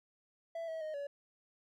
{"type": "tone with pitch steps", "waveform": "triangle", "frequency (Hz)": [664, 645, 621, 568], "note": ["E5", "E5", "D#5", "C#5"], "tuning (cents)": [12, -38, -3, 42], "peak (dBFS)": -36, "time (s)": [0.55, 1.07], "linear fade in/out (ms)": 5, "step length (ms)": 130, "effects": []}